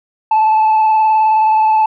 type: tone with vibrato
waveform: sine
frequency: 871 Hz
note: A5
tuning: 18 cents flat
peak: -6 dBFS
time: 0.31-1.86 s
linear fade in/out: 5 ms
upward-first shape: square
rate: 19 Hz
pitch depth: 15 cents each way
effects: tanh soft clip ceiling -7 dBFS